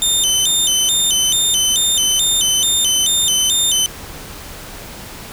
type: tone with vibrato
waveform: 20% pulse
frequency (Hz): 3322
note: G#7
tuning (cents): 0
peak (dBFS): -7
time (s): 0.02-3.86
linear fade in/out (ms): 0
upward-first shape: square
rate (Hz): 2.3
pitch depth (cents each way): 150
effects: pink hiss -33 dBFS RMS until 5.32 s